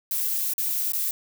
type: noise with dropouts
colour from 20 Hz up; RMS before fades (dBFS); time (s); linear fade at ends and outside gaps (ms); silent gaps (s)
violet; -26; 0.11-1.11; 1; 0.536-0.58 / 0.921-0.934
effects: none